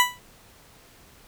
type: tone with exponential decay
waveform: 20% pulse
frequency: 987.8 Hz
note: B5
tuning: in tune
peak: -8 dBFS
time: 0-0.19 s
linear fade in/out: 0 ms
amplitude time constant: 40 ms
effects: pink hiss -53 dBFS RMS until 1.27 s